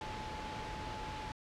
sine tone in noise, 861 Hz, A5, 38 cents flat, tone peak -44 dBFS, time 0.01-1.32 s, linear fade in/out 2 ms, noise pink, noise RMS -43 dBFS, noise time 0.01-1.32 s, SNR -4 dB, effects low-pass 4000 Hz 12 dB/octave

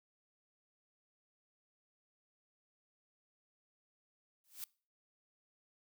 blue noise with exponential growth, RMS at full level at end -40 dBFS, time 4.44-4.64 s, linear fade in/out 1 ms, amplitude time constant 43 ms, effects noise-tail reverb RT60 0.4 s tail -24 dB re dry

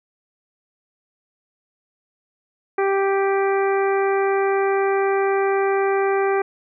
harmonic tone, 392 Hz, G4, in tune, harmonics 1 / 2 / 3 / 4 / 5 / 6, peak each -18 / -24 / -28 / -30 / -32 / -34 dBFS, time 2.78-6.42 s, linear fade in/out 5 ms, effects none

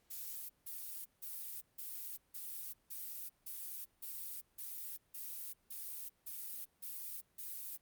violet noise bursts, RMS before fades -45 dBFS, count 14, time 0.1-7.77 s, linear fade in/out 10 ms, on 390 ms, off 170 ms, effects pink hiss -75 dBFS RMS until 7.81 s + Opus 48 kbps

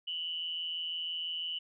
sine tone with amplitude modulation, 2960 Hz, F#7, in tune, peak -31 dBFS, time 0.07-1.59 s, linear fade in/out 10 ms, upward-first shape sine, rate 166 Hz, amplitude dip 65%, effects none

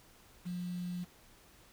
sine tone with quantisation, 177.8 Hz, F3, 31 cents sharp, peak -36 dBFS, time 0.45-1.05 s, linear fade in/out 20 ms, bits 9, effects pink hiss -61 dBFS RMS until 1.72 s

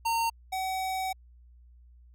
square tone pair in turn, 917 / 756.4 Hz, A#5 / F#5, -29 / +38 cents, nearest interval minor third, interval 333 cents, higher first, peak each -26 / -30 dBFS, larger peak first, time 0.05-0.3 / 0.52-1.13 s, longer second, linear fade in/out 10 ms, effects added 60 Hz sine -52 dBFS peak until 2.14 s

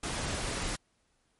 pink noise, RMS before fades -34 dBFS, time 0.03-0.76 s, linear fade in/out 5 ms, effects pink hiss -73 dBFS RMS until 1.39 s + MP3 48 kbps

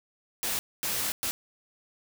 white noise bursts at uneven times, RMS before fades -30 dBFS, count 3, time 0.43-0.59 / 0.83-1.12 / 1.23-1.31 s, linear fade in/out 0 ms, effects none

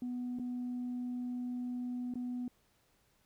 sine tone with dropouts, 246.9 Hz, B3, in tune, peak -34 dBFS, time 0.02-2.48 s, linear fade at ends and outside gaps 2 ms, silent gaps 0.388-0.396 / 2.139-2.155 s, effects tanh soft clip ceiling -33 dBFS + pink hiss -72 dBFS RMS until 3.25 s

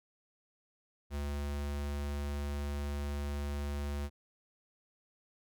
square tone, 72 Hz, D2, 34 cents flat, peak -35 dBFS, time 1.1-4.1 s, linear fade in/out 50 ms, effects none

